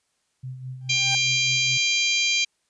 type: tone with tremolo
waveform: sine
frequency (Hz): 128.9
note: C3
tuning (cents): -26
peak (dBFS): -30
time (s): 0.43-1.78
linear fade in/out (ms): 10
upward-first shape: sine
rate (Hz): 4.8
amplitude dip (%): 55
type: tone with exponential growth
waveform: 40% pulse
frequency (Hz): 790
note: G5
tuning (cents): +13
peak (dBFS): -26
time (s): 0.81-1.15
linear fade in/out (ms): 1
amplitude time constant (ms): 72
type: harmonic tone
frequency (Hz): 795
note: G5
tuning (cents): +24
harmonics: 3 / 4 / 5 / 6 / 7 / 8 / 9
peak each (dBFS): -23 / -26 / -28 / -28 / -38 / -29 / -36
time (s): 0.89-2.45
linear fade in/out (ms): 10
effects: white hiss -71 dBFS RMS until 2.69 s + resampled to 22050 Hz